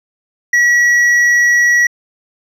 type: tone with hard clipping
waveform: triangle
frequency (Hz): 1927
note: B6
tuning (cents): -43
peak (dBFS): -9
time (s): 0.53-1.87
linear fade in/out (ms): 5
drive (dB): 8
effects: resampled to 32000 Hz